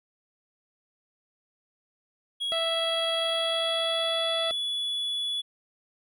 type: tone with pitch glide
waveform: triangle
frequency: 3316 to 3415 Hz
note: G#7 to G#7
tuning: -3 to +48 cents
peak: -26 dBFS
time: 2.4-5.42 s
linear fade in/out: 20 ms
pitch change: +51 cents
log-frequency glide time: 3.13-4.51 s
type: harmonic tone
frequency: 659.3 Hz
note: E5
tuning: in tune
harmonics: 1 / 2 / 3 / 4 / 5 / 6 / 7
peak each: -29 / -35 / -39 / -41 / -43 / -45 / -46 dBFS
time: 2.52-4.51 s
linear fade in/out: 0 ms
effects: none